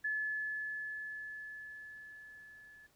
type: tone with level ramp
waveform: sine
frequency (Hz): 1721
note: A6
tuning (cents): -39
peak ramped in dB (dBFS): -32 to -55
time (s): 0.04-2.87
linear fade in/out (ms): 10
effects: pink hiss -70 dBFS RMS until 2.95 s

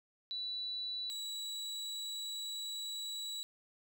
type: tone pair in turn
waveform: sine / 35% pulse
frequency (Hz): 3955 / 3910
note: B7 / B7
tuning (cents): +2 / -18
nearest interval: unison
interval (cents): 20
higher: first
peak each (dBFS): -37 / -37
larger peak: neither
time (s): 0.31-1.1 / 1.1-3.43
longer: second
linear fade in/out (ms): 0
effects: none

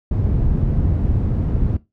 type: low-pass noise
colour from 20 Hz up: white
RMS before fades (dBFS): -18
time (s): 0.11-1.77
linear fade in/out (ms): 5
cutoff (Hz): 110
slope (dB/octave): 12
effects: noise-tail reverb RT60 0.2 s tail -17 dB re dry

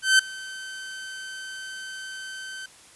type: tone with ADSR envelope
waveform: sawtooth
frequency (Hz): 1540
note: G6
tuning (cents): -31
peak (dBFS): -9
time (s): 0.02-2.66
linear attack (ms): 170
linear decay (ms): 5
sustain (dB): -22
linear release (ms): 4
effects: white hiss -51 dBFS RMS until 2.95 s + resampled to 24000 Hz

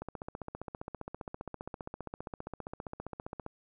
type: click train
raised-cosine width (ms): 1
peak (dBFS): -25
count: 53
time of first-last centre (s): 0.02-3.464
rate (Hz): 15.1
effects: none

